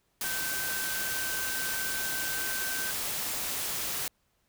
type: tone in noise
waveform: sine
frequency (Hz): 1543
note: G6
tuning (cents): -28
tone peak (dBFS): -35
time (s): 0.24-2.91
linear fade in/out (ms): 2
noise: white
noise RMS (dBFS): -33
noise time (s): 0.21-4.08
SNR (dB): -5
effects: pink hiss -73 dBFS RMS until 4.48 s